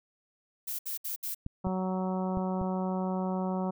violet noise bursts, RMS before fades -35 dBFS, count 4, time 0.67-1.348 s, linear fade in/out 10 ms, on 120 ms, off 66 ms
clicks, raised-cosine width 5 ms, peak -23 dBFS, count 4, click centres 1.464 / 1.669 / 2.372 / 2.615 s
harmonic tone, 186.4 Hz, F#3, 13 cents sharp, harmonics 1 / 2 / 3 / 4 / 5 / 6 / 7, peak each -30 / -38 / -38 / -39 / -40 / -46 / -48 dBFS, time 1.64-3.71 s, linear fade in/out 10 ms
effects none

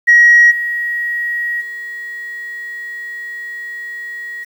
sine tone with level steps, 1900 Hz, A#6, 33 cents sharp, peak -3 / -16 / -24 dBFS, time 0.07-4.45 s, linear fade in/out 20 ms, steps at 0.5 / 1.6 s, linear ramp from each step 20 ms, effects tanh soft clip ceiling 0 dBFS + 7-bit

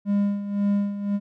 triangle tone with tremolo, 202.3 Hz, G#3, 45 cents flat, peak -16 dBFS, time 0.05-1.2 s, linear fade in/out 50 ms, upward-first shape sine, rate 1.9 Hz, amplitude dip 70%, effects none

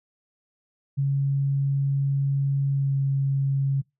sine tone with pitch glide, 138.59 to 137.24 Hz, C#3 to C#3, 0 to -17 cents, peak -20 dBFS, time 0.97-3.82 s, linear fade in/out 20 ms, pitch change -17 cents, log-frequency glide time 2.72-2.96 s, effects noise-tail reverb RT60 0.2 s tail -24 dB re dry

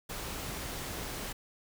pink noise, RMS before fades -39 dBFS, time 0.09-1.33 s, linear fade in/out 10 ms, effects none

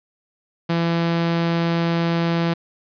sawtooth tone, 168.2 Hz, E3, 35 cents sharp, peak -14 dBFS, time 0.69-2.54 s, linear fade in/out 10 ms, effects resampled to 11025 Hz + 8-bit

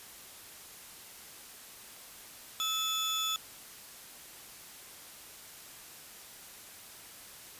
35% pulse tone pair together, 1300 / 3457 Hz, E6 / A7, -24 / -31 cents, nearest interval octave + perfect fourth, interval 1693 cents, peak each -35 / -29 dBFS, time 2.6-3.36 s, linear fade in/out 0 ms, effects white hiss -50 dBFS RMS until 7.59 s + resampled to 32000 Hz

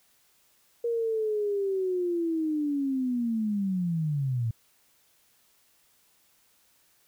sine linear sweep, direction down, 473.5 to 110 Hz, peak -25 dBFS, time 0.84-4.51 s, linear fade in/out 5 ms, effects white hiss -65 dBFS RMS until 7.07 s

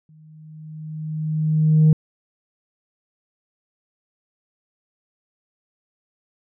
sine tone with exponential growth, 155.56 Hz, D#3, in tune, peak -7 dBFS, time 0.09-1.93 s, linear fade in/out 2 ms, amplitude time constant 400 ms, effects tanh soft clip ceiling -8 dBFS

